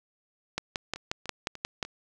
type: two click trains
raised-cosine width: 0.2 ms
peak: -24 / -12 dBFS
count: 4 / 8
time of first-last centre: 0.96-1.85 / 0.58-1.828 s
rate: 3.37 / 5.61 Hz
effects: none